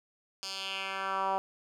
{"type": "tone with band-pass filter sweep", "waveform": "10% pulse", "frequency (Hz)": 192.9, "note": "G3", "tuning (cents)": -28, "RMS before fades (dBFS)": -34, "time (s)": [0.43, 1.38], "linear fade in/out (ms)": 0, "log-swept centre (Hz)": [5200, 810], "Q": 2.4, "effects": []}